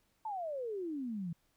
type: exponential sweep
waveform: sine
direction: down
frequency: 906 to 160.6 Hz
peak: -36 dBFS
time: 0.25-1.33 s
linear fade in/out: 5 ms
effects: pink hiss -75 dBFS RMS until 1.56 s